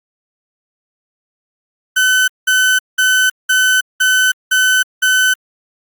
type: tone bursts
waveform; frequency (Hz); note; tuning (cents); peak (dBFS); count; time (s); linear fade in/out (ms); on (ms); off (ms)
35% pulse; 1515; F#6; +40; -8; 7; 1.96-5.34; 10; 320; 190
effects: Opus 48 kbps